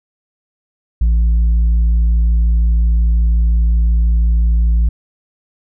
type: tone with tanh clipping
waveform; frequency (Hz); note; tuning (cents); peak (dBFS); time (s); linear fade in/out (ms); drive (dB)
sine; 56.6; A1; +50; -10; 1.01-4.89; 5; 3
effects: none